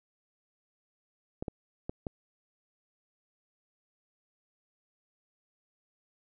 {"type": "clicks", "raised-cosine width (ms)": 2, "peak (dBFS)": -21, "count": 4, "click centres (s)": [1.425, 1.482, 1.895, 2.068], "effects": []}